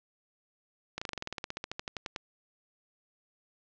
slowing click train, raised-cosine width 0.2 ms, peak -18 dBFS, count 20, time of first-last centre 0.98-2.162 s, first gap 35 ms, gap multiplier 1.06, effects low-pass 6000 Hz 12 dB/octave

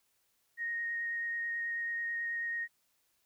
sine tone with vibrato, 1864.7 Hz, A#6, in tune, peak -33 dBFS, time 0.57-2.68 s, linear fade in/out 50 ms, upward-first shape sine, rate 9.2 Hz, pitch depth 9 cents each way, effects white hiss -75 dBFS RMS until 3.25 s

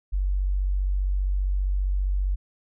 sine tone, 47.54 Hz, F#1, 48 cents sharp, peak -21 dBFS, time 0.12-2.36 s, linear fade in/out 20 ms, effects none

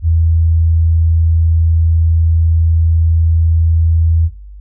sine tone, 82 Hz, E2, 9 cents flat, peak -8 dBFS, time 0.02-4.3 s, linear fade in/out 50 ms, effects noise-tail reverb RT60 0.4 s tail -22 dB re dry + added 50 Hz sine -30 dBFS peak until 4.6 s

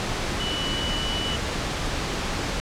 sine tone in noise, 2960 Hz, F#7, in tune, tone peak -28 dBFS, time 0.4-1.36 s, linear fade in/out 0 ms, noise pink, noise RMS -27 dBFS, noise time 0-2.6 s, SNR -4 dB, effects low-pass 6000 Hz 12 dB/octave

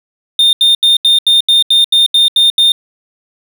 triangle tone bursts, 3634 Hz, A#7, 45 cents flat, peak -4 dBFS, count 11, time 0.39-2.72 s, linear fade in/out 2 ms, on 140 ms, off 79 ms, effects none

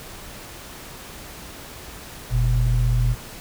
sine tone pair together, 45.47 / 121.4 Hz, F#1 / B2, -29 / -29 cents, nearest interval octave + perfect fourth, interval 1700 cents, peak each -19 dBFS, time 2.3-3.16 s, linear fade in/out 50 ms, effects pink hiss -39 dBFS RMS until 3.4 s

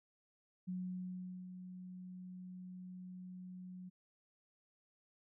sine tone with ADSR envelope, 182.8 Hz, F#3, 21 cents flat, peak -38 dBFS, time 0.67-3.9 s, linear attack 19 ms, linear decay 780 ms, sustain -9 dB, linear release 19 ms, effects none

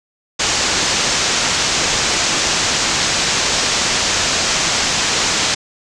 white low-pass noise, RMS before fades -17 dBFS, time 0.39-5.55 s, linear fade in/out 10 ms, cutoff 7300 Hz, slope 48 dB/octave, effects none

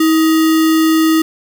sine tone with sample-and-hold, 320 Hz, D#4, 49 cents sharp, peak -8 dBFS, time 0-1.22 s, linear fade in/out 5 ms, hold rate 1575 Hz, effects none

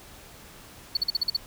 sine tone bursts, 4435 Hz, C#8, in tune, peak -18 dBFS, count 7, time 0.95-1.366 s, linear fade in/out 5 ms, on 20 ms, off 46 ms, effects tanh soft clip ceiling -19 dBFS + pink hiss -48 dBFS RMS until 1.46 s

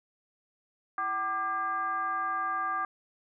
sine tone with frequency modulation, 1188 Hz, D6, 20 cents sharp, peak -28 dBFS, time 0.98-2.85 s, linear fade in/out 2 ms, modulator 427 Hz, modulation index 0.82, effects none

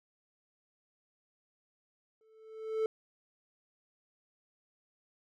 triangle tone with exponential growth, 440 Hz, A4, in tune, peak -24 dBFS, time 2.21-2.86 s, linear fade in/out 1 ms, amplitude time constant 140 ms, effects none

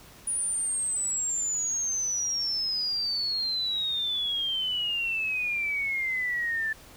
sine exponential sweep, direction down, 9720 to 1750 Hz, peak -26 dBFS, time 0.27-6.73 s, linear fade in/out 5 ms, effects pink hiss -51 dBFS RMS until 6.96 s

